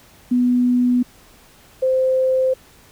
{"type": "tone pair in turn", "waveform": "sine", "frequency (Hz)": [246.9, 520], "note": ["B3", "C5"], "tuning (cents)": [0, -11], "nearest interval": "octave + minor second", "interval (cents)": 1289, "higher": "second", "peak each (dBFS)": [-13, -14], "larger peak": "first", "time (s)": [[0.31, 1.03], [1.82, 2.54]], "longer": "neither", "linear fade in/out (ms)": 10, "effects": ["pink hiss -49 dBFS RMS until 2.91 s"]}